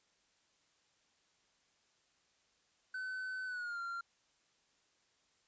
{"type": "tone with pitch glide", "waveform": "triangle", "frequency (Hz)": [1516, 1382.2], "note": ["F#6", "F6"], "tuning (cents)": [42, -18], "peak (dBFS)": -37, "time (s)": [2.94, 4.01], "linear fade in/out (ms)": 5, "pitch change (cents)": -160, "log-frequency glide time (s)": [3.46, 3.8], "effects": ["white hiss -74 dBFS RMS until 5.47 s", "resampled to 16000 Hz"]}